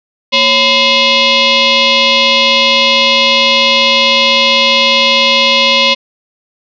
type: tone with frequency modulation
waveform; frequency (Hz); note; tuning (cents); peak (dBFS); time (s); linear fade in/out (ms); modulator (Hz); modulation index
sine; 233.9; A#3; +6; -6; 0.32-5.95; 20; 783; 5.1
effects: none